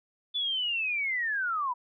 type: linear sweep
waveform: sine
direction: down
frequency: 3485 to 949 Hz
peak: -27 dBFS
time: 0.34-1.74 s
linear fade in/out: 20 ms
effects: none